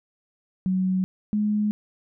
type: tone pair in turn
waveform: sine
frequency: 186.6 / 210 Hz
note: F#3 / G#3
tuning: +15 / +19 cents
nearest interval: major second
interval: 204 cents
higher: second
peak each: -20 dBFS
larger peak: neither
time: 0.66-1.04 / 1.33-1.71 s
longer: neither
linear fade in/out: 0 ms
effects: none